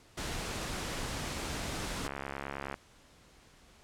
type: noise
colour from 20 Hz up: pink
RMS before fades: -37 dBFS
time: 0.17-2.08 s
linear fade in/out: 10 ms
type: click train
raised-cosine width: 0.5 ms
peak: -22 dBFS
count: 49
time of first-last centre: 2.05-2.742 s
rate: 69.4 Hz
effects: pink hiss -60 dBFS RMS until 3.83 s + low-pass 9000 Hz 12 dB/octave